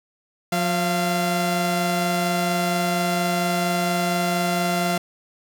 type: tone pair together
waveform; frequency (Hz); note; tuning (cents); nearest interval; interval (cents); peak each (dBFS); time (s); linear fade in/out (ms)
sawtooth; 178.1 / 688.1; F3 / F5; +34 / -26; octave + major seventh; 2340; -19; 0.52-4.98; 5
effects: none